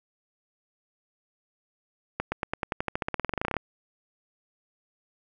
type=accelerating click train; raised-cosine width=0.5 ms; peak=-12 dBFS; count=23; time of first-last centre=2.2-3.567 s; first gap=120 ms; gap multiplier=0.93; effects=none